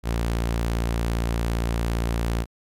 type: tone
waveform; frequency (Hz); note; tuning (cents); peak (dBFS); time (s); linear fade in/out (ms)
sawtooth; 57.5; A#1; -23; -18; 0.03-2.46; 50
effects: MP3 96 kbps